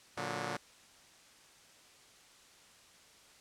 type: chord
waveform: 5% pulse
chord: Bb augmented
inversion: none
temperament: just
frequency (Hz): 116.54 / 145.68 / 182.1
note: Bb2 / D3 / F#3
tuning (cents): 0 / -14 / -27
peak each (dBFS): -30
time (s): 0.17-0.57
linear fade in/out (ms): 5
effects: white hiss -60 dBFS RMS until 3.4 s + low-pass 8000 Hz 12 dB/octave